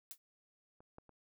blue noise with exponential decay, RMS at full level -42 dBFS, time 0.11-0.18 s, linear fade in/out 0 ms, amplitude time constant 15 ms
clicks, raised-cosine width 1 ms, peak -47 / -37 / -45 dBFS, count 3, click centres 0.805 / 0.984 / 1.093 s
effects none

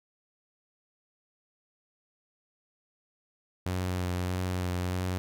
sawtooth tone with vibrato, 90.8 Hz, F#2, 32 cents flat, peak -25 dBFS, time 3.66-5.18 s, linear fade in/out 0 ms, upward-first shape triangle, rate 1.6 Hz, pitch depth 25 cents each way, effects none

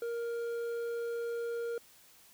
triangle tone with hard clipping, 468.2 Hz, A#4, 8 cents sharp, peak -35 dBFS, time 0.02-1.78 s, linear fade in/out 2 ms, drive 9 dB, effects white hiss -60 dBFS RMS until 2.33 s

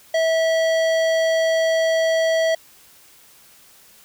sine tone with hard clipping, 650 Hz, E5, 24 cents flat, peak -18 dBFS, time 0.14-2.55 s, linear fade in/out 5 ms, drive 15 dB, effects white hiss -50 dBFS RMS until 4.04 s

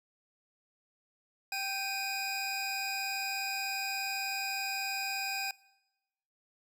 25% pulse tone pair together, 782.1 / 2483 Hz, G5 / D#7, -4 / -4 cents, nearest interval octave + minor sixth, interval 2000 cents, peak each -34 / -31 dBFS, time 1.52-5.51 s, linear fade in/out 2 ms, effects noise-tail reverb RT60 1.0 s tail -23 dB re dry

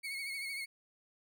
35% pulse tone with vibrato, 2200 Hz, C#7, 14 cents flat, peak -36 dBFS, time 0.03-0.66 s, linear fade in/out 20 ms, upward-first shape sine, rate 13 Hz, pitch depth 44 cents each way, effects none

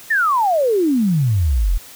sine exponential sweep, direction down, 1864.7 to 37.73 Hz, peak -13 dBFS, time 0.1-1.78 s, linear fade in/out 10 ms, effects white hiss -40 dBFS RMS until 1.95 s

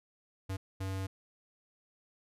square tone bursts at uneven times, 95.7 Hz, G2, 41 cents flat, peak -35 dBFS, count 2, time 0.49-0.57 / 0.8-1.07 s, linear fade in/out 10 ms, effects resampled to 32000 Hz

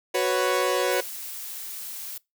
sawtooth chord, F# suspended fourth, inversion none, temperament equal, 370 / 493.9 / 554.4 Hz, F#4 / B4 / C#5, 0 / 0 / 0 cents, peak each -22 dBFS, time 0.14-1.01 s, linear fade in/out 10 ms
blue noise, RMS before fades -36 dBFS, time 0.91-2.18 s, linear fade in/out 5 ms
effects noise-tail reverb RT60 0.2 s tail -23 dB re dry

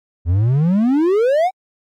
triangle exponential sweep, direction up, 80.1 to 779 Hz, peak -10 dBFS, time 0.25-1.51 s, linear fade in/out 50 ms, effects AAC 64 kbps

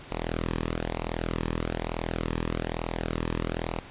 sawtooth tone with flanger, 41.2 Hz, E1, in tune, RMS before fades -31 dBFS, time 0.11-3.79 s, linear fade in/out 0 ms, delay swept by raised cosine 0.6 to 1.42 ms, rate 1.1 Hz, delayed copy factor -0.75, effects pink hiss -46 dBFS RMS until 3.9 s + resampled to 8000 Hz

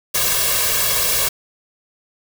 white noise with comb filter, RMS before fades -18 dBFS, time 0.14-1.29 s, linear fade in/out 10 ms, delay 1.8 ms, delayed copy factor +0.9, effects none

